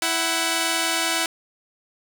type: tone pair together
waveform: 5% pulse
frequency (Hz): 329.6 / 747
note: E4 / F#5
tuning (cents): 0 / +16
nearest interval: octave + major second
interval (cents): 1416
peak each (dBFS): -12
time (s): 0.02-1.26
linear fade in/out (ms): 2
effects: none